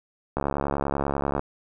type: click train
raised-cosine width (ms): 1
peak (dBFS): -11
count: 73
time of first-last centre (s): 0.37-1.394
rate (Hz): 70.3
effects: none